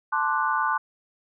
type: chord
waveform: sine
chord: D dominant seventh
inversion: second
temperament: equal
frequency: 880 / 1046.5 / 1174.7 / 1480 Hz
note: A5 / C6 / D6 / F#6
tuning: 0 / 0 / 0 / 0 cents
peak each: -27 dBFS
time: 0.12-0.78 s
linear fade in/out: 10 ms
effects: none